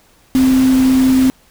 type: tone in noise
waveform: sine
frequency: 260.7 Hz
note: C4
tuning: 6 cents flat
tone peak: -8 dBFS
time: 0.35-1.3 s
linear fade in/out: 0 ms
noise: pink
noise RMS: -25 dBFS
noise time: 0.35-1.3 s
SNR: +14 dB
effects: pink hiss -51 dBFS RMS until 1.5 s